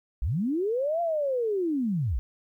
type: linear two-way sweep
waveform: sine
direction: up then down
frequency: 44.66 to 696 to 44.66 Hz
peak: -24 dBFS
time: 0.22-2.19 s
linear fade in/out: 0 ms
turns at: 1.01 s
effects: 11-bit